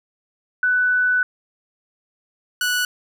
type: tone pair in turn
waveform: sine / sawtooth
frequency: 1493 / 1475.9 Hz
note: F#6 / F#6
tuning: +15 / -5 cents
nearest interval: unison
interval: 20 cents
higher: first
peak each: -15 dBFS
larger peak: neither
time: 0.63-1.23 / 2.61-2.85 s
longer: first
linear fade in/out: 2 ms
effects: none